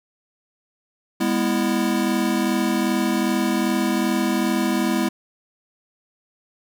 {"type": "chord", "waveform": "square", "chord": "E major", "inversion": "first", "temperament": "equal with one note detuned", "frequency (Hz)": [204.4, 246.9, 329.6], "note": ["G#3", "B3", "E4"], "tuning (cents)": [-27, 0, 0], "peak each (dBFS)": -24, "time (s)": [1.2, 5.09], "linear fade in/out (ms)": 10, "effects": []}